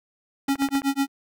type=tone with tremolo; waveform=square; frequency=275.7 Hz; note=C#4; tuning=9 cents flat; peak=-19 dBFS; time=0.48-1.08 s; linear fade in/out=5 ms; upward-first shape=sine; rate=8 Hz; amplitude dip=100%
type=click train; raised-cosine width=0.5 ms; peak=-19 dBFS; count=6; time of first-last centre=0.49-0.819 s; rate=15.2 Hz
effects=none